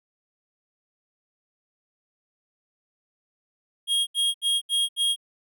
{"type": "tone bursts", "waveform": "square", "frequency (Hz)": 3261, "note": "G#7", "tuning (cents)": -32, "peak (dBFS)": -21, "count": 5, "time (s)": [3.87, 5.162], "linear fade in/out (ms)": 50, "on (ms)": 200, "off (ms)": 73, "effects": []}